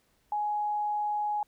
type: tone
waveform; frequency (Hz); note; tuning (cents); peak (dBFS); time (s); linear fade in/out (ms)
sine; 836; G#5; +11; -27; 0.32-1.43; 2
effects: pink hiss -70 dBFS RMS until 1.47 s